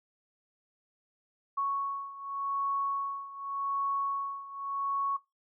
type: beating tone pair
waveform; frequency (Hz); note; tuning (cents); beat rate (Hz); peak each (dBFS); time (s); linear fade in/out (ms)
sine; 1108.7 / 1109.56; C#6 / C#6; 0 / +1; 0.86; -32 / -35; 1.57-5.17; 10
effects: noise-tail reverb RT60 0.2 s tail -18 dB re dry